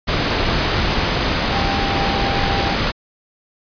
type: tone in noise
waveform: sine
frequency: 792 Hz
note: G5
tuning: 18 cents sharp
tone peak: -23 dBFS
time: 1.52-2.75 s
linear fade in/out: 20 ms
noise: pink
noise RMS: -18 dBFS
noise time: 0.07-2.92 s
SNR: -8 dB
effects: resampled to 11025 Hz